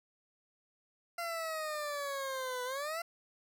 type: exponential two-way sweep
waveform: 20% pulse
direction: down then up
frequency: 689 to 493.9 to 689 Hz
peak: -31 dBFS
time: 1.18-3.02 s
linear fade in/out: 5 ms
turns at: 2.64 s
effects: none